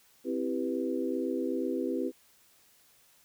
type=chord; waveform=sine; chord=C major seventh; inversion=none; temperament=equal; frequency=261.6 / 329.6 / 392 / 493.9 Hz; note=C4 / E4 / G4 / B4; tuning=0 / 0 / 0 / 0 cents; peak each=-33 / -34 / -35 / -36 dBFS; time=0.24-2.12 s; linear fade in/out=50 ms; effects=white hiss -63 dBFS RMS until 3.24 s